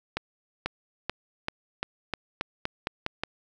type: accelerating click train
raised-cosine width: 0.3 ms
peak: -12 dBFS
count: 11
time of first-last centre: 0.17-3.236 s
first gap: 490 ms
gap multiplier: 0.89
effects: none